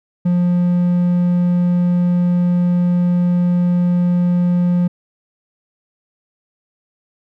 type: tone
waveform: triangle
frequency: 176.6 Hz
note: F3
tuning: 20 cents sharp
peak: -10 dBFS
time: 0.25-4.88 s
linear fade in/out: 10 ms
effects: none